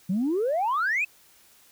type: exponential sweep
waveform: sine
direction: up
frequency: 174.61 to 2637 Hz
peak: -21 dBFS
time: 0.09-1.05 s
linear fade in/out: 10 ms
effects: tanh soft clip ceiling -19 dBFS + white hiss -57 dBFS RMS until 1.71 s